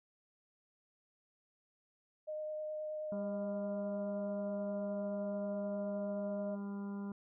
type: tone with vibrato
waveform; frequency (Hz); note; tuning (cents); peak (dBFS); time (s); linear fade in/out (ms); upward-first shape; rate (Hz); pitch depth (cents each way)
sine; 614; D#5; -23; -38; 2.27-6.56; 20; triangle; 9.5; 10
type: harmonic tone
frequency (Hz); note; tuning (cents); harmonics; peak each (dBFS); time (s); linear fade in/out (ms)
200.2; G3; +37; 1 / 2 / 3 / 4 / 5 / 6 / 7; -39 / -51 / -59 / -60 / -56 / -63 / -61; 3.12-7.12; 2
effects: none